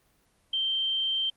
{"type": "tone", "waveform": "sine", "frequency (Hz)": 3136, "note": "G7", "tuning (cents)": 0, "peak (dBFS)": -25, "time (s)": [0.53, 1.3], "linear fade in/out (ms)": 5, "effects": ["pink hiss -67 dBFS RMS until 1.36 s", "Opus 24 kbps"]}